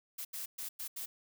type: noise bursts at uneven times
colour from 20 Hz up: blue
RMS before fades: -41 dBFS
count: 5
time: 0.18-0.25 / 0.33-0.46 / 0.58-0.69 / 0.79-0.88 / 0.96-1.06 s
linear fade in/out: 10 ms
effects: none

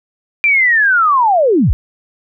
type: linear sweep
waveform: sine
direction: down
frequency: 2390 to 30.76 Hz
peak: -8 dBFS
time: 0.44-1.73 s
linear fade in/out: 0 ms
effects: none

